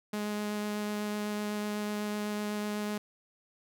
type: tone with vibrato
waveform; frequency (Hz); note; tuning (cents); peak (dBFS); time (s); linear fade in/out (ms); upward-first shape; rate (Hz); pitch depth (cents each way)
sawtooth; 209; G#3; +11; -28; 0.13-2.98; 5; sine; 8; 8
effects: none